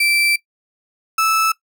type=tone pair in turn; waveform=35% pulse; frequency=2336 / 1311 Hz; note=D7 / E6; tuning=-10 / -10 cents; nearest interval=minor seventh; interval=1000 cents; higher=first; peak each=-12 dBFS; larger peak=neither; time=0-0.36 / 1.18-1.52 s; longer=first; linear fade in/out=5 ms; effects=noise-tail reverb RT60 0.1 s tail -19 dB re dry